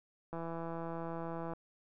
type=click train; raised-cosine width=1 ms; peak=-28 dBFS; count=201; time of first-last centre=0.33-1.535 s; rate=166 Hz; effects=none